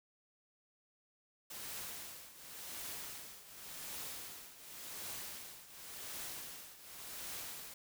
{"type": "noise with tremolo", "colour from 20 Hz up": "white", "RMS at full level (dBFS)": -44, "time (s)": [1.5, 7.74], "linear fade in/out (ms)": 5, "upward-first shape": "triangle", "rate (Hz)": 0.9, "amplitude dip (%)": 80, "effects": []}